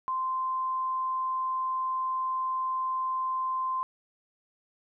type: tone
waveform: sine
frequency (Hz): 1040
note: C6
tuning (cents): -11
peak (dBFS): -27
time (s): 0.08-3.83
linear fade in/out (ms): 0
effects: none